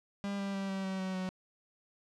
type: tone with pitch steps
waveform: 45% pulse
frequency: 200 / 197.59 / 195.21 / 192.85 / 190.53 / 188.23 / 185.96 Hz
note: G3 / G3 / G3 / G3 / G3 / F#3 / F#3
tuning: +35 / +14 / -7 / -28 / -49 / +30 / +9 cents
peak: -34 dBFS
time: 0.24-1.29 s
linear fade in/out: 0 ms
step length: 150 ms
effects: low-pass 6000 Hz 12 dB/octave